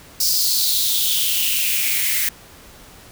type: noise with high-pass filter sweep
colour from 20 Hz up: blue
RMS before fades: -19 dBFS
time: 0.2-2.29 s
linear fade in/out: 5 ms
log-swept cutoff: 5100 to 1900 Hz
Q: 5
effects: pink hiss -44 dBFS RMS until 3.11 s